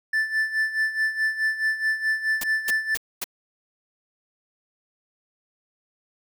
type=tone with tremolo; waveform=triangle; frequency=1760 Hz; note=A6; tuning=in tune; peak=-17 dBFS; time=0.13-2.95 s; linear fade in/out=5 ms; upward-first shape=sine; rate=4.7 Hz; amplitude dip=75%
type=noise bursts; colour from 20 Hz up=white; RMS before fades=-28 dBFS; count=4; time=2.41-3.242 s; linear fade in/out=5 ms; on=28 ms; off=240 ms
effects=none